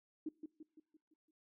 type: tone with echo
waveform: sine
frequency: 311.1 Hz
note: D#4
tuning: in tune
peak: -37 dBFS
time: 0.26-0.29 s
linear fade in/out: 5 ms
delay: 170 ms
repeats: 6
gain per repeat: -6 dB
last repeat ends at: 1.31 s
effects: noise-tail reverb RT60 0.4 s tail -23 dB re dry